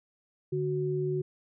sine tone pair together, 146.83 / 370 Hz, D3 / F#4, 0 / 0 cents, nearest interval octave + major third, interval 1600 cents, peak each -31 / -29 dBFS, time 0.52-1.22 s, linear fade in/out 10 ms, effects none

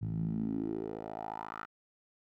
10% pulse tone with band-pass filter sweep, 54.3 Hz, A1, 22 cents flat, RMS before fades -37 dBFS, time 0.01-1.66 s, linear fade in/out 20 ms, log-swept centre 120 to 1400 Hz, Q 4.3, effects none

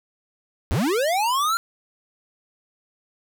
square linear sweep, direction up, 55 to 1396.9 Hz, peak -20 dBFS, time 0.71-1.57 s, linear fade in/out 0 ms, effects none

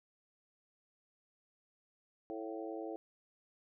harmonic tone with a mistuned harmonic, 110 Hz, A2, in tune, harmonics 3 / 4 / 5 / 6 / 7, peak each -43 / -45 / -47 / -49 / -50 dBFS, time 2.3-2.96 s, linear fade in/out 0 ms, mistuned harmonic 6, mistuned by +56 cents, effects none

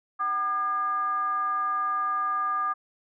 sine tone with frequency modulation, 1207 Hz, D6, 47 cents sharp, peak -24 dBFS, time 0.19-2.74 s, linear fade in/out 20 ms, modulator 445 Hz, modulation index 0.43, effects none

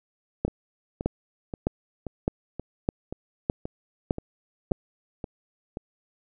two click trains, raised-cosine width 2 ms, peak -9 / -19 dBFS, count 8 / 11, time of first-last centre 0.45-4.718 / 0.48-5.771 s, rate 1.64 / 1.89 Hz, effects none

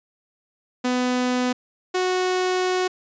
sawtooth tone pair in turn, 250 / 367.7 Hz, B3 / F#4, +21 / -11 cents, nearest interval perfect fifth, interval 668 cents, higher second, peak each -16 dBFS, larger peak neither, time 0.84-1.53 / 1.94-2.88 s, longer second, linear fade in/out 10 ms, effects resampled to 16000 Hz

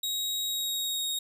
sawtooth tone with pitch glide, 3800 to 3752 Hz, A#7 to A#7, +33 to +11 cents, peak -26 dBFS, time 0.03-1.19 s, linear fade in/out 5 ms, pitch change -22 cents, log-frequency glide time 0.46-1.06 s, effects none

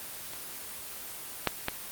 clicks, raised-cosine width 0.3 ms, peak -26 / -7 / -11 dBFS, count 3, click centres 0.335 / 1.473 / 1.684 s, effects white hiss -41 dBFS RMS until 1.91 s + Opus 24 kbps

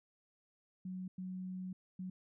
sine tone bursts at uneven times, 185 Hz, F#3, in tune, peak -40 dBFS, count 3, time 0.85-1.08 / 1.18-1.73 / 1.99-2.1 s, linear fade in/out 5 ms, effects none

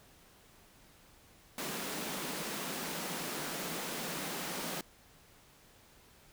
pink high-pass noise, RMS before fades -39 dBFS, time 1.58-4.81 s, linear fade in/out 2 ms, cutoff 150 Hz, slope 96 dB/octave, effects pink hiss -61 dBFS RMS until 6.32 s

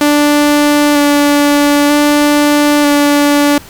sawtooth tone with vibrato, 291.4 Hz, D4, 13 cents flat, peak -3 dBFS, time 0.01-3.58 s, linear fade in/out 2 ms, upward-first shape square, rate 0.53 Hz, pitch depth 12 cents each way, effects pink hiss -35 dBFS RMS until 3.69 s

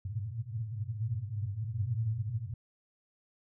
pink band-pass noise, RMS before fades -35 dBFS, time 0.05-2.54 s, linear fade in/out 5 ms, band 100 to 120 Hz, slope 96 dB/octave, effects none

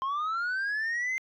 sine linear sweep, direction up, 1046.5 to 2093 Hz, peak -25 dBFS, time 0.02-1.18 s, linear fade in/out 0 ms, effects tanh soft clip ceiling -27 dBFS

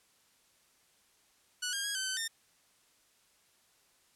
10% pulse tone with pitch steps, 1474 / 1612 / 1649 / 1537 / 1528 / 1816 Hz, F#6 / G6 / G#6 / G6 / G6 / A#6, -7 / +48 / -13 / -35 / -45 / -46 cents, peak -24 dBFS, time 1.62-2.28 s, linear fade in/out 10 ms, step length 110 ms, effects white hiss -68 dBFS RMS until 4.15 s + low-pass 11000 Hz 12 dB/octave

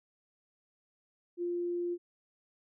sine tone, 349.2 Hz, F4, in tune, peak -31 dBFS, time 1.37-1.98 s, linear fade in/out 50 ms, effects none

